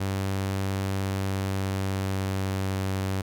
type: tone with pitch glide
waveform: sawtooth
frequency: 96.9 to 95.9 Hz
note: G2 to G2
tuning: -20 to -37 cents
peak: -22 dBFS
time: 0-3.22 s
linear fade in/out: 10 ms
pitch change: -17 cents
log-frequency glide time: 1-2.78 s
effects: none